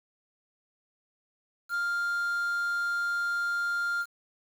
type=tone with quantisation; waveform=triangle; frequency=1399 Hz; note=F6; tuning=3 cents sharp; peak=-25 dBFS; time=1.69-4.06 s; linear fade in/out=50 ms; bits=8; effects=none